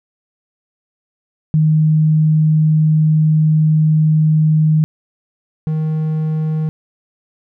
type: tone pair in turn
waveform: sine / triangle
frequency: 155.56 / 156.41 Hz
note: D#3 / D#3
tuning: 0 / +9 cents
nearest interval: unison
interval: 9 cents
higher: second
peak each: -9 / -13 dBFS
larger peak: first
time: 1.54-4.84 / 5.67-6.69 s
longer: first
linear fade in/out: 0 ms
effects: none